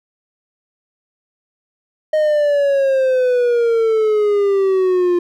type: exponential sweep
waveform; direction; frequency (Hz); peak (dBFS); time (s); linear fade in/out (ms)
triangle; down; 622.3 to 349.2; -10; 2.13-5.19; 5
effects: none